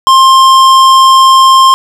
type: tone with hard clipping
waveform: triangle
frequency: 1058 Hz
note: C6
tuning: 19 cents sharp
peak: -3 dBFS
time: 0.07-1.74 s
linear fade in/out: 0 ms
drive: 17 dB
effects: none